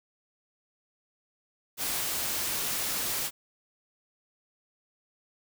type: noise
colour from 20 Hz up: white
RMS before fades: -31 dBFS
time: 1.77-3.31 s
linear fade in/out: 50 ms
effects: none